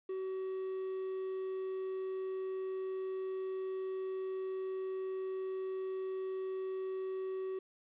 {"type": "tone", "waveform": "triangle", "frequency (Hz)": 378.6, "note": "F#4", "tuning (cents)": 40, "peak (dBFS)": -34, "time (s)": [0.09, 7.59], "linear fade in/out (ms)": 5, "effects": ["resampled to 8000 Hz", "11-bit"]}